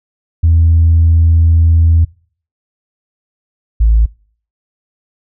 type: tone pair in turn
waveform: sine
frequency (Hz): 82.41 / 55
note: E2 / A1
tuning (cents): 0 / 0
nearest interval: perfect fifth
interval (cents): 700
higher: first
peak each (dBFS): -4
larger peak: neither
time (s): 0.43-2.05 / 3.8-4.06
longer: first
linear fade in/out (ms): 10
effects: noise-tail reverb RT60 0.5 s tail -26 dB re dry + tanh soft clip ceiling -2 dBFS